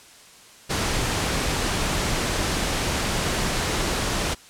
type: noise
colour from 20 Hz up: pink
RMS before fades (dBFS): -24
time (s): 0.69-4.35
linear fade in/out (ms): 20
effects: white hiss -48 dBFS RMS until 4.49 s + low-pass 9000 Hz 12 dB/octave

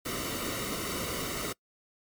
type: noise with comb filter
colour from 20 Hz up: pink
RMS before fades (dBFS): -34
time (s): 0.05-1.53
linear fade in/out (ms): 10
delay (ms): 1.2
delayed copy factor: -0.7
effects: noise-tail reverb RT60 0.1 s tail -24 dB re dry + MP3 96 kbps

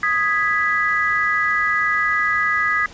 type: chord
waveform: sine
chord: G# minor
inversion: second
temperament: equal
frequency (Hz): 1244.5 / 1661.2 / 1975.5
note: D#6 / G#6 / B6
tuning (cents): 0 / 0 / 0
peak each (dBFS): -21 / -21 / -20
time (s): 0.03-2.86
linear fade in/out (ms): 2
effects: pink hiss -42 dBFS RMS until 2.93 s + resampled to 16000 Hz

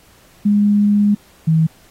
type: tone pair in turn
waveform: sine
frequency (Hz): 205.8 / 160.33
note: G#3 / E3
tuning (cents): -16 / -48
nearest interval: major third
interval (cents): 432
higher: first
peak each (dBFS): -10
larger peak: neither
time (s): 0.45-1.15 / 1.47-1.67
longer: first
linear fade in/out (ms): 10
effects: pink hiss -50 dBFS RMS until 1.9 s + AAC 48 kbps

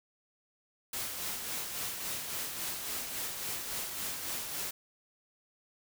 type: noise with tremolo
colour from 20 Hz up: white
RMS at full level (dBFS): -36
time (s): 0.93-4.71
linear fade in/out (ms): 5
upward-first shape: sine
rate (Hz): 3.6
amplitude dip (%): 40
effects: none

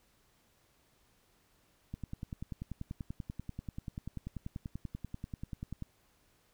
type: click train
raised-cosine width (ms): 5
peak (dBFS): -27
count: 41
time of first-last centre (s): 1.94-5.823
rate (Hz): 10.3
effects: pink hiss -70 dBFS RMS until 6.53 s

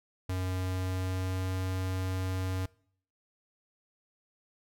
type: tone with pitch glide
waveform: square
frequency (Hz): 92.5 to 93.36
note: F#2 to F#2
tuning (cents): 0 to +16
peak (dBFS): -31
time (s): 0.29-2.66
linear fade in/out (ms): 5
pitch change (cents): +16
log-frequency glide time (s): 0.52-1.54
effects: noise-tail reverb RT60 0.6 s tail -23 dB re dry

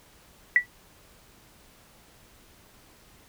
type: tone with exponential decay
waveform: sine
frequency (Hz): 1956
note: B6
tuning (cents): -17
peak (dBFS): -11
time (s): 0.56-0.66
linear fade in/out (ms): 1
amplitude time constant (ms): 20
effects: pink hiss -56 dBFS RMS until 3.28 s

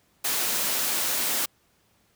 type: high-pass noise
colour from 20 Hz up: white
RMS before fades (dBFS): -26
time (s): 0.24-1.46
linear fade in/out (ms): 10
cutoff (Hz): 170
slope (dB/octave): 12
effects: pink hiss -65 dBFS RMS until 2.15 s + high-pass 60 Hz 12 dB/octave

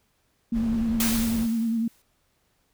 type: noise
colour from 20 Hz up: brown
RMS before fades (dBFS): -34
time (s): 0.52-1.48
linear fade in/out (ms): 50
type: tone with vibrato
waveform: sine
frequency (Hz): 227.6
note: A#3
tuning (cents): -41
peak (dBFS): -22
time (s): 0.52-1.88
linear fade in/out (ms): 5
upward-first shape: sine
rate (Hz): 10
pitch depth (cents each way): 42
type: noise with exponential decay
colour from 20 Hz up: white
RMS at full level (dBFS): -24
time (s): 1-2.02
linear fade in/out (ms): 2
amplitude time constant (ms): 220
effects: pink hiss -69 dBFS RMS until 2.73 s

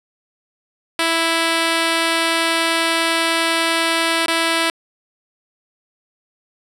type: tone with dropouts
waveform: 5% pulse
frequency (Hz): 330.1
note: E4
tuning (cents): +2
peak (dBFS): -4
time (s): 0.99-4.7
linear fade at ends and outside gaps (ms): 1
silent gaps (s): 4.261-4.282
effects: low-pass 11000 Hz 12 dB/octave

